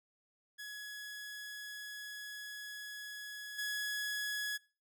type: tone with level steps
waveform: sawtooth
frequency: 1683 Hz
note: G#6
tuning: 23 cents sharp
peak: -40 / -32 dBFS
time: 0.58-4.58 s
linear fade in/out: 20 ms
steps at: 3.58 s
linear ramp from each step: 10 ms
effects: noise-tail reverb RT60 0.4 s tail -25 dB re dry